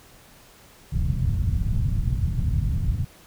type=low-pass noise; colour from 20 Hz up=white; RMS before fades=-23 dBFS; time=0.92-3.05 s; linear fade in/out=10 ms; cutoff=130 Hz; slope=24 dB/octave; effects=pink hiss -51 dBFS RMS until 3.26 s